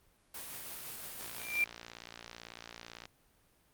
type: noise with tremolo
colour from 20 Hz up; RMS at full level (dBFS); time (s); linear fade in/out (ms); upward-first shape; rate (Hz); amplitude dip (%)
white; -43; 0.34-1.64; 5; triangle; 5.9; 30
type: click train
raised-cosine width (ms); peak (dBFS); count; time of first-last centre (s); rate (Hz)
0.2; -28; 108; 1.21-3.055; 58
type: tone with exponential growth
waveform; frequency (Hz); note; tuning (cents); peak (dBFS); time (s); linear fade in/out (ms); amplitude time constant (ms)
sine; 2367; D7; +13; -24; 1.28-1.64; 2; 78
effects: pink hiss -69 dBFS RMS until 3.73 s + Opus 32 kbps